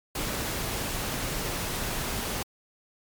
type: noise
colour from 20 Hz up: pink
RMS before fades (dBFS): -31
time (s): 0.15-2.43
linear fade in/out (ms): 5
effects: MP3 96 kbps